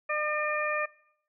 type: harmonic tone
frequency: 603 Hz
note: D5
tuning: 46 cents sharp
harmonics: 1 / 2 / 3 / 4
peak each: -32 / -32 / -33 / -33 dBFS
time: 0.09-0.86 s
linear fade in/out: 10 ms
effects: noise-tail reverb RT60 0.7 s tail -21 dB re dry